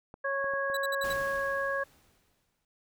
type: clicks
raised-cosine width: 1 ms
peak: -31 dBFS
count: 4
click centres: 0.141 / 0.443 / 0.537 / 0.7 s
type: harmonic tone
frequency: 551 Hz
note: C#5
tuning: 11 cents flat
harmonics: 1 / 2 / 3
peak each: -32 / -35 / -32 dBFS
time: 0.24-1.84 s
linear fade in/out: 10 ms
type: tone bursts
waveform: sawtooth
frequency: 3945 Hz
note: B7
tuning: 3 cents flat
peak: -32 dBFS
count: 5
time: 0.74-1.13 s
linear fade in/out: 5 ms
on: 30 ms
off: 60 ms
type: noise with exponential decay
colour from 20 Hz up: pink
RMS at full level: -40 dBFS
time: 1.04-2.65 s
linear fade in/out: 2 ms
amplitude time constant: 350 ms
effects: none